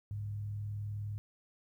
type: tone with frequency modulation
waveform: sine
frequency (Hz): 103.1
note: G#2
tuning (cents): -12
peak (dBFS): -36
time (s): 0.11-1.18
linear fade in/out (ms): 0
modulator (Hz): 39.8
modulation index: 0.33
effects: 12-bit